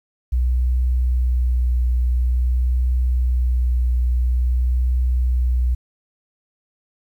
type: tone with vibrato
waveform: sine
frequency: 61.74 Hz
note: B1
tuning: in tune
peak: -15 dBFS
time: 0.32-5.75 s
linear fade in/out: 10 ms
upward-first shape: triangle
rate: 0.48 Hz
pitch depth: 19 cents each way
effects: 9-bit